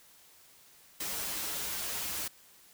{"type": "noise with comb filter", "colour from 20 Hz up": "white", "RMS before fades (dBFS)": -36, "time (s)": [1, 2.28], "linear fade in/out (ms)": 5, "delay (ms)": 8.1, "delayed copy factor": -0.85, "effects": ["white hiss -59 dBFS RMS until 2.73 s"]}